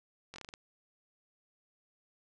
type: slowing click train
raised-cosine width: 0.2 ms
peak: -28 dBFS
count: 7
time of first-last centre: 0.34-0.539 s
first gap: 20 ms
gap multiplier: 1.2
effects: resampled to 22050 Hz + 10-bit